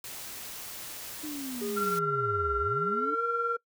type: noise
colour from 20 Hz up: white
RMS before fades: -41 dBFS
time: 0.04-1.99 s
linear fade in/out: 2 ms
type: linear two-way sweep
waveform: sine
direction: down then up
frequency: 310 to 56.3 to 310 Hz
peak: -35 dBFS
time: 1.23-3.15 s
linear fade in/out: 10 ms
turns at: 2.58 s
type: tone with pitch glide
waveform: triangle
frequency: 409.6 to 470.5 Hz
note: G#4 to A#4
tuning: -24 to +16 cents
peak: -30 dBFS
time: 1.61-3.57 s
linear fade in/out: 10 ms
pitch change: +240 cents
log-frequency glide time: 2.93-3.23 s
type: tone with tremolo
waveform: sine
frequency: 1370 Hz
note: F6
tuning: 34 cents flat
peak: -25 dBFS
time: 1.76-3.57 s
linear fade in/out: 20 ms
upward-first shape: sine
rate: 19 Hz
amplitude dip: 50%
effects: noise-tail reverb RT60 0.1 s tail -23 dB re dry